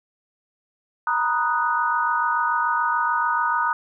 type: chord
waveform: sine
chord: B major seventh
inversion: third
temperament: equal with one note detuned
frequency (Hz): 932.3 / 979.2 / 1244.5 / 1480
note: A#5 / B5 / D#6 / F#6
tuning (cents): 0 / -15 / 0 / 0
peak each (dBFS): -24 / -28 / -23 / -25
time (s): 1.07-3.73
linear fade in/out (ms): 2
effects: none